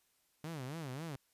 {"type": "tone with vibrato", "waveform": "sawtooth", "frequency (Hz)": 145.3, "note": "D3", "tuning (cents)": -18, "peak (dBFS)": -37, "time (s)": [0.44, 1.16], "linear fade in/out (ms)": 2, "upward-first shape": "sine", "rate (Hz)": 3.7, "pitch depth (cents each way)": 250, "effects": ["white hiss -75 dBFS RMS until 1.33 s", "resampled to 32000 Hz"]}